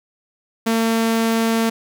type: tone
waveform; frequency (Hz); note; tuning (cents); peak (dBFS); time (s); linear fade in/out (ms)
sawtooth; 226.5; A#3; -50; -12; 0.66-1.7; 10
effects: none